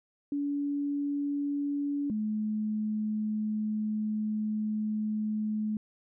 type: tone pair in turn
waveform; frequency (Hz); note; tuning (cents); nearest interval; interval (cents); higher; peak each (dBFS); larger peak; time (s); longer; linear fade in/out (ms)
sine; 285.8 / 214.1; D4 / A3; -47 / -47; perfect fourth; 500; first; -28; neither; 0.32-2.1 / 2.1-5.77; second; 2
effects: none